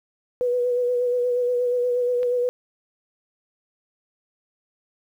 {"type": "tone with vibrato", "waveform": "sine", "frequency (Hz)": 491.3, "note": "B4", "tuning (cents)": -9, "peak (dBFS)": -19, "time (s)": [0.41, 2.49], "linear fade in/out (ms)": 0, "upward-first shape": "sine", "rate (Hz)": 8.4, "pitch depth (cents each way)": 26}
{"type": "click", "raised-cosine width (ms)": 0.3, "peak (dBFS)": -24, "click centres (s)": 2.231}
{"effects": ["9-bit"]}